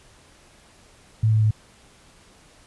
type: tone with pitch steps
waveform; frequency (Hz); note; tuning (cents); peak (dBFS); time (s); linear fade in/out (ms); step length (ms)
sine; 110 / 108.93 / 107.86; A2 / A2 / A2; 0 / -17 / -34; -15; 1.23-1.509; 5; 93
effects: pink hiss -53 dBFS RMS until 2.66 s + resampled to 24000 Hz